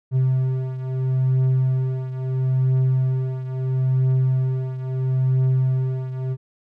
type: beating tone pair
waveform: triangle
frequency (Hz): 130 / 130.75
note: C3 / C3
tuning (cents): -11 / -1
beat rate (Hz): 0.75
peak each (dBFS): -17 / -22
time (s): 0.11-6.37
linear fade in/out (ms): 50
effects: none